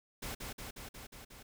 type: noise with echo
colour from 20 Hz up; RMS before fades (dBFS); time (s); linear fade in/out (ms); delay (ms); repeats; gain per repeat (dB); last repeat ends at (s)
pink; -41; 0.22-0.35; 10; 180; 6; -2; 1.43
effects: none